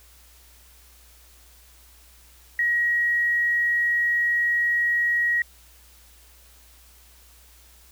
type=tone; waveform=sine; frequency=1900 Hz; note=A#6; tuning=33 cents sharp; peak=-19 dBFS; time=2.59-5.42 s; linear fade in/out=2 ms; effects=added 60 Hz sine -53 dBFS peak until 7.91 s + white hiss -54 dBFS RMS until 7.91 s